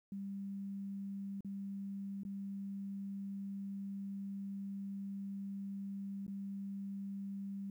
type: tone with dropouts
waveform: sine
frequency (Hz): 197.5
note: G3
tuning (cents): +13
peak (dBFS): -40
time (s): 0.12-7.7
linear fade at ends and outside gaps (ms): 2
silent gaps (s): 1.407-1.447 / 2.234-2.25 / 6.266-6.279
effects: 12-bit